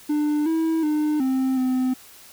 triangle tone with pitch steps, 298.2 / 323.6 / 302.5 / 262.4 / 256.6 Hz, D4 / E4 / D#4 / C4 / C4, +27 / -32 / -49 / +5 / -34 cents, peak -17 dBFS, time 0.09-1.94 s, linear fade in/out 10 ms, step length 370 ms, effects white hiss -47 dBFS RMS until 2.32 s

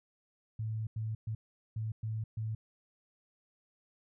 sine tone bursts at uneven times, 110 Hz, A2, in tune, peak -33 dBFS, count 6, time 0.59-0.87 / 0.96-1.15 / 1.27-1.35 / 1.76-1.92 / 2.03-2.24 / 2.37-2.55 s, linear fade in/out 5 ms, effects none

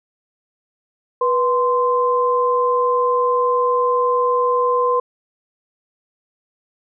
sine tone pair together, 490 / 1038.3 Hz, B4 / C6, -14 / -14 cents, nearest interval octave + minor second, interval 1300 cents, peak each -17 dBFS, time 1.21-5 s, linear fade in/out 5 ms, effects none

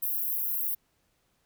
pink high-pass noise, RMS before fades -30 dBFS, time 0.02-0.75 s, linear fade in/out 10 ms, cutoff 12000 Hz, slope 48 dB/octave, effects pink hiss -72 dBFS RMS until 1.45 s

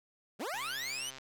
20% pulse linear sweep, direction up, 160 to 3110 Hz, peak -31 dBFS, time 0.39-1.11 s, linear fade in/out 20 ms
click train, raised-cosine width 0.2 ms, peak -30 dBFS, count 86, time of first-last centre 0.54-1.184 s, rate 132 Hz
effects none

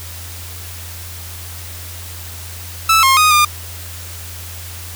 sawtooth tone with pitch steps, 1314 / 1069 / 1242 / 1207 Hz, E6 / C6 / D#6 / D6, -6 / +37 / -3 / +47 cents, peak -5 dBFS, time 2.89-3.45 s, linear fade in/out 5 ms, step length 140 ms, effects added 86 Hz sine -31 dBFS peak until 4.95 s + white hiss -33 dBFS RMS until 4.95 s

